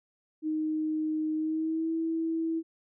sine tone with pitch glide, 311.1 to 326 Hz, D#4 to E4, 0 to -19 cents, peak -27 dBFS, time 0.42-2.63 s, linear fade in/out 50 ms, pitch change +81 cents, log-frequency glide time 1.35-1.92 s, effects none

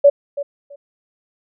sine tone with echo, 569 Hz, C#5, 45 cents sharp, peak -5 dBFS, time 0.04-0.1 s, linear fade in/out 10 ms, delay 330 ms, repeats 2, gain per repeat -15 dB, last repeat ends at 0.76 s, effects none

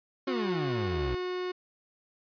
30% pulse exponential sweep, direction down, 277.2 to 58.27 Hz, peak -28 dBFS, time 0.27-1.15 s, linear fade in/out 5 ms
45% pulse tone, 363.8 Hz, F#4, 29 cents flat, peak -31 dBFS, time 0.27-1.52 s, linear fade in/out 10 ms
effects resampled to 11025 Hz

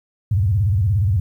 sine tone with vibrato, 98 Hz, G2, in tune, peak -14 dBFS, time 0.31-1.2 s, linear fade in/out 5 ms, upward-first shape square, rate 17 Hz, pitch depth 200 cents each way, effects 9-bit

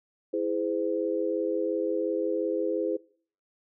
sine chord, E augmented, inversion none, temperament equal with one note detuned, 329.6 / 415.3 / 512.5 Hz, E4 / G#4 / B#4, 0 / 0 / -36 cents, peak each -30 dBFS, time 0.33-2.97 s, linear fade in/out 10 ms, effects noise-tail reverb RT60 0.5 s tail -22 dB re dry

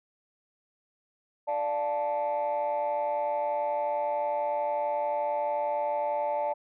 sine chord, D minor, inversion none, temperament equal with one note detuned, 587.3 / 698.5 / 875.4 Hz, D5 / F5 / A5, 0 / 0 / -9 cents, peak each -28 / -34 / -28 dBFS, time 1.47-6.54 s, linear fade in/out 20 ms, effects tanh soft clip ceiling -22 dBFS

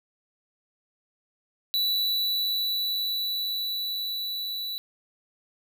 square tone with level ramp, 3951 Hz, B7, in tune, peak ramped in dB -23 to -31 dBFS, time 1.74-4.78 s, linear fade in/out 0 ms, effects none

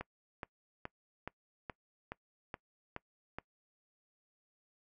click train, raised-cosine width 0.5 ms, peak -25 dBFS, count 9, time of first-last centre 0.01-3.386 s, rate 2.37 Hz, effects noise-tail reverb RT60 0.1 s tail -23 dB re dry

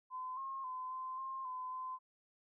sine tone with pitch steps, 1022 / 1075 / 1022 / 1034 / 1061 / 1018 / 1028 Hz, C6 / C6 / C6 / C6 / C6 / C6 / C6, -41 / +47 / -41 / -21 / +24 / -48 / -31 cents, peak -40 dBFS, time 0.1-1.99 s, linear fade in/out 50 ms, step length 270 ms, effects none

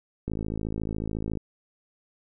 click train, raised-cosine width 3 ms, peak -18 dBFS, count 60, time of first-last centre 0.28-1.373 s, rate 54 Hz, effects none

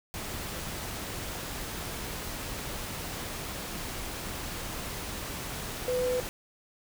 sine tone in noise, 501 Hz, B4, 25 cents sharp, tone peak -26 dBFS, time 5.88-6.2 s, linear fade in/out 0 ms, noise pink, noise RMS -37 dBFS, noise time 0.14-6.29 s, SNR +8 dB, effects none

